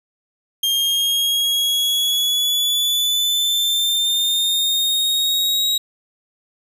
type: exponential sweep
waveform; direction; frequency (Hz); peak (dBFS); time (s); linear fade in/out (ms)
40% pulse; up; 3204 to 3825; -15; 0.63-5.78; 5
effects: 9-bit